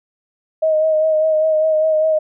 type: tone with vibrato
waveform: sine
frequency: 627 Hz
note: D#5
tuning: 13 cents sharp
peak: -12 dBFS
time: 0.62-2.19 s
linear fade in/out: 10 ms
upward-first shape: sine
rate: 5 Hz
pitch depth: 26 cents each way
effects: none